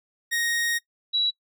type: tone pair in turn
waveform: sawtooth / sine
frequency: 1869 / 3908 Hz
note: A#6 / B7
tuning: +4 / -19 cents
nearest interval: octave + minor second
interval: 1277 cents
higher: second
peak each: -20 dBFS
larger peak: neither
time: 0.31-0.79 / 1.13-1.31 s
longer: first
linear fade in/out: 20 ms
effects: noise-tail reverb RT60 0.1 s tail -20 dB re dry